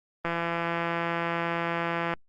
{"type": "click train", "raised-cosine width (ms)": 0.5, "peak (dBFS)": -14, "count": 320, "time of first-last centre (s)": [0.25, 2.138], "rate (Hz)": 169, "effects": ["Opus 24 kbps"]}